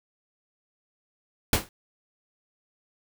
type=noise with exponential decay; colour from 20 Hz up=pink; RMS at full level=-17 dBFS; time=1.53-1.69 s; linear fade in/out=2 ms; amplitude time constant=33 ms; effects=none